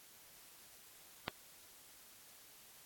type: click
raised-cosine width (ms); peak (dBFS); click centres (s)
0.3; -18; 1.281
effects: white hiss -60 dBFS RMS until 2.85 s + AAC 64 kbps